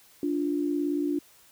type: tone pair together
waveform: sine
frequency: 291.3 / 349.2 Hz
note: D4 / F4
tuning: -14 / 0 cents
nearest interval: minor third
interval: 314 cents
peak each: -26 / -30 dBFS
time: 0.23-1.19 s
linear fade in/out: 2 ms
effects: white hiss -57 dBFS RMS until 1.51 s